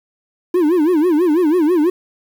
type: tone with vibrato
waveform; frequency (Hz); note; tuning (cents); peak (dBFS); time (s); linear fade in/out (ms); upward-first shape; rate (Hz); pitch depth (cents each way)
triangle; 329.6; E4; 0; -9; 0.54-1.9; 5; sine; 6.1; 200
effects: 7-bit